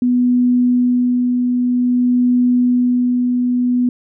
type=tone with tremolo; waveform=sine; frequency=246.9 Hz; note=B3; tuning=in tune; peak=-10 dBFS; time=0.02-3.89 s; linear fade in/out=2 ms; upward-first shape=sine; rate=0.52 Hz; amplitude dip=30%; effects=none